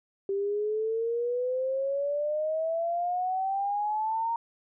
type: exponential sweep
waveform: sine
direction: up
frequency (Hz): 390.9 to 932.3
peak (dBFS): -26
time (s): 0.29-4.36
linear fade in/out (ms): 2
effects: none